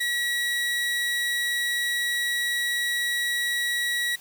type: tone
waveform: 30% pulse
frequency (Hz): 1923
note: B6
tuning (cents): -47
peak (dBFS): -21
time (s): 0-4.16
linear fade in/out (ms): 10
effects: white hiss -49 dBFS RMS until 4.2 s